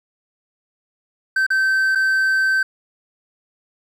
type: tone with dropouts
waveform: triangle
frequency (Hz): 1548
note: G6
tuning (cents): -22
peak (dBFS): -13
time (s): 1.36-2.63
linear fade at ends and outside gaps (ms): 5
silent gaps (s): 1.466-1.503 / 1.951-1.955
effects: none